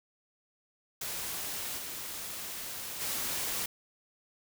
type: noise with level steps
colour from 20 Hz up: white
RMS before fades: -37 / -40 / -34 dBFS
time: 1.01-3.66 s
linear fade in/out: 5 ms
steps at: 1.77 / 3 s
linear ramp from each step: 20 ms
effects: none